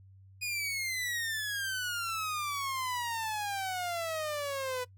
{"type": "exponential sweep", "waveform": "sawtooth", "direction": "down", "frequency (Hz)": [2484, 493.6], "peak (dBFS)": -29, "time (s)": [0.41, 4.85], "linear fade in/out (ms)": 20, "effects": ["noise-tail reverb RT60 0.1 s tail -20 dB re dry", "added 96 Hz sine -53 dBFS peak until 4.97 s"]}